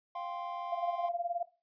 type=chord; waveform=triangle; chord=F suspended second; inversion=none; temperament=equal; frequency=698.5 / 784 / 1046.5 Hz; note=F5 / G5 / C6; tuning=0 / 0 / 0 cents; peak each=-38 / -42 / -39 dBFS; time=0.15-1.09 s; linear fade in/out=5 ms
type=tone with tremolo; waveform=sine; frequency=693 Hz; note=F5; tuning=14 cents flat; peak=-29 dBFS; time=0.72-1.43 s; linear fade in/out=5 ms; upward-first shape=sine; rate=19 Hz; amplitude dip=80%
effects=noise-tail reverb RT60 0.3 s tail -17 dB re dry + resampled to 11025 Hz